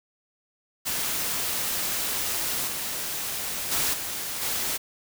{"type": "noise with level steps", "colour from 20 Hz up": "white", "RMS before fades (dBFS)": [-28, -31, -25, -32, -28], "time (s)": [0.85, 4.78], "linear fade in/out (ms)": 20, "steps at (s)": [2.67, 3.71, 3.93, 4.41], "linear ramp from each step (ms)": 10, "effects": []}